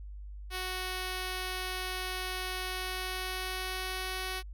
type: tone with pitch glide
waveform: 5% pulse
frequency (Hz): 370 to 373.4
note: F#4 to F#4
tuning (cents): 0 to +16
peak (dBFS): -23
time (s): 0.5-4.43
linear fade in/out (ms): 50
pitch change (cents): +16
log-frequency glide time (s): 2.67-4.25
effects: added 50 Hz sine -41 dBFS peak until 4.53 s